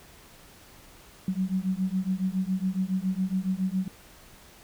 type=beating tone pair; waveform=sine; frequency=184.3 / 191.5 Hz; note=F#3 / G3; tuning=-7 / -40 cents; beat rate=7.2 Hz; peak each=-28 dBFS; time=1.28-3.88 s; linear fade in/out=2 ms; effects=pink hiss -52 dBFS RMS until 4.63 s